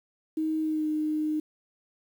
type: tone with pitch glide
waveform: sine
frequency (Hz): 314.6 to 307.1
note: D#4 to D#4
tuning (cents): +19 to -23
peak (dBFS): -25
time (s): 0.37-1.4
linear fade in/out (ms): 5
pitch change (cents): -42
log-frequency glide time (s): 0.6-0.87
effects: 9-bit